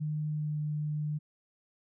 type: tone with pitch glide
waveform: sine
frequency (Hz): 152.1 to 150.53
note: D#3 to D3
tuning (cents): -39 to +43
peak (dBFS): -30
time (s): 0-1.19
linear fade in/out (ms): 20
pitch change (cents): -18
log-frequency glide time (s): 0.29-0.56
effects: none